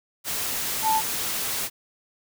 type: tone in noise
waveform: sine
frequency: 880 Hz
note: A5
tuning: in tune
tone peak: -19 dBFS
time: 0.82-1.02 s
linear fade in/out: 50 ms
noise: white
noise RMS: -28 dBFS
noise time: 0.24-1.7 s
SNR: +6 dB
effects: none